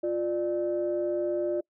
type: tone pair together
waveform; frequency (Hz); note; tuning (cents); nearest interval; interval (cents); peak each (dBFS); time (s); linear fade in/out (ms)
sine; 350.5 / 595.1; F4 / D5; +6 / +23; major sixth; 917; -27 / -28; 0.03-1.61; 10
effects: noise-tail reverb RT60 0.1 s tail -25 dB re dry + tanh soft clip ceiling -19 dBFS